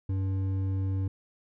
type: tone with hard clipping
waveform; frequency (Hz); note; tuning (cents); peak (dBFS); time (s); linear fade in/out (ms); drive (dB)
sine; 95.9; G2; -37; -28; 0.09-1.08; 5; 7
effects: none